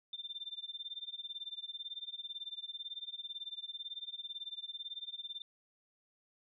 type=tone with tremolo; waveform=sine; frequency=3581 Hz; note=A7; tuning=30 cents sharp; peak=-38 dBFS; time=0.13-5.42 s; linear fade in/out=2 ms; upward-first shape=sine; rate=18 Hz; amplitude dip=95%; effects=none